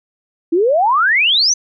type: exponential sweep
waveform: sine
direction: up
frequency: 316.1 to 6270 Hz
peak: -10 dBFS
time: 0.52-1.54 s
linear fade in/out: 10 ms
effects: none